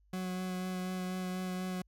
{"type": "tone with vibrato", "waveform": "40% pulse", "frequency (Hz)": 184.1, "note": "F#3", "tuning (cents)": -8, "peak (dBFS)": -34, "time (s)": [0.13, 1.82], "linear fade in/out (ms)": 5, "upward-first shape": "sine", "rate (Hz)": 4.1, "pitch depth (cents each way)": 13, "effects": ["added 50 Hz sine -64 dBFS peak until 1.87 s"]}